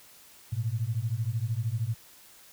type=beating tone pair; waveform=sine; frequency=107.1 / 120.1 Hz; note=A2 / B2; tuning=-46 / -48 cents; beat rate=13 Hz; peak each=-30 dBFS; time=0.52-1.95 s; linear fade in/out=10 ms; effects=white hiss -54 dBFS RMS until 2.52 s